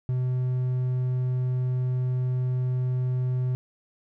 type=tone; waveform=triangle; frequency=126.8 Hz; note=B2; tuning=46 cents sharp; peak=-21 dBFS; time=0.09-3.55 s; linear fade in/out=0 ms; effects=none